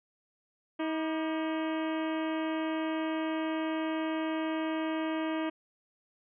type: harmonic tone with a mistuned harmonic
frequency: 318 Hz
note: D#4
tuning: 38 cents sharp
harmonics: 1 / 2 / 3 / 4 / 5 / 6 / 7 / 8 / 9 / 10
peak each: -31 / -37 / -41 / -43 / -45 / -47 / -48 / -49 / -50 / -51 dBFS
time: 0.79-5.5 s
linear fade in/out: 10 ms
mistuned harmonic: 4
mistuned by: -85 cents
effects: none